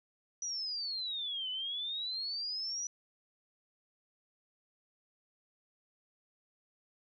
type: exponential two-way sweep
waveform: sine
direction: down then up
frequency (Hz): 5920 to 2985 to 5920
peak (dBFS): -35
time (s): 0.42-2.87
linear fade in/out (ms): 2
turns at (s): 1.5
effects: none